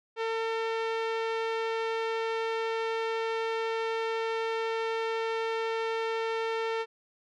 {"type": "tone with low-pass filter", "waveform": "sawtooth", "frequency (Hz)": 451, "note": "A4", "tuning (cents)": 43, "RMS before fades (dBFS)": -31, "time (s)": [0.16, 6.86], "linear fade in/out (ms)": 50, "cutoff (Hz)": 3100, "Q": 0.97, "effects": []}